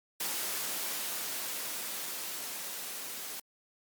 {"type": "noise with level ramp", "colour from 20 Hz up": "white", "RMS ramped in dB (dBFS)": [-34, -41], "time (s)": [0.2, 3.4], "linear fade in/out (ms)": 5, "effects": ["high-pass 200 Hz 12 dB/octave", "Opus 48 kbps"]}